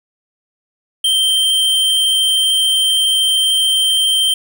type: tone with vibrato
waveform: square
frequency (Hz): 3136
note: G7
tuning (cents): 0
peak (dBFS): -12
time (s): 1.04-4.34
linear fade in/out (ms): 5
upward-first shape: triangle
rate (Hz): 13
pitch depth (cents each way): 8
effects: none